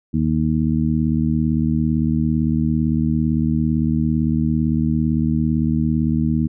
harmonic tone, 77.78 Hz, D#2, in tune, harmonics 1 / 2 / 3 / 4, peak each -24 / -20 / -19 / -25 dBFS, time 0.13-6.48 s, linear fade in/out 20 ms, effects none

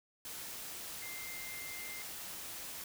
sine tone in noise, 2093 Hz, C7, in tune, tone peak -46 dBFS, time 1.02-2.02 s, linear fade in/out 2 ms, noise white, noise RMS -45 dBFS, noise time 0.25-2.84 s, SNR -4 dB, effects none

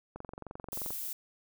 click train, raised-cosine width 1 ms, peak -28 dBFS, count 18, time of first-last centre 0.16-0.906 s, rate 22.8 Hz
violet noise, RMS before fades -38 dBFS, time 0.72-1.13 s, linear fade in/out 2 ms
effects none

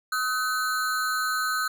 square ring-modulated tone, 1390 Hz, F6, 9 cents flat, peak -22 dBFS, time 0.12-1.68 s, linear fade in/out 5 ms, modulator 120 Hz, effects none

